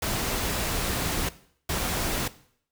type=noise bursts at uneven times; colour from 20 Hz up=pink; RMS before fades=-28 dBFS; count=2; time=0.02-1.29 / 1.69-2.28 s; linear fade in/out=5 ms; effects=noise-tail reverb RT60 0.6 s tail -17 dB re dry